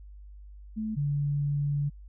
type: tone pair in turn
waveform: sine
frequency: 217.6 / 143.96 Hz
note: A3 / D3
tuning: -19 / -34 cents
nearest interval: perfect fifth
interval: 715 cents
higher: first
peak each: -29 / -25 dBFS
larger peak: second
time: 0.76-0.96 / 0.96-1.9 s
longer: second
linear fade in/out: 20 ms
effects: added 50 Hz sine -44 dBFS peak until 2.08 s